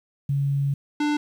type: tone pair in turn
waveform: sine / square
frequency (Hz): 140 / 296.6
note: C#3 / D4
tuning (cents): +18 / +17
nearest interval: octave + minor second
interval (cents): 1299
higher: second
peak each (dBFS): -20 / -21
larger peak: first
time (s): 0.29-0.74 / 1-1.17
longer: first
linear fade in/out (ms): 5
effects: low-pass 5000 Hz 12 dB/octave + 9-bit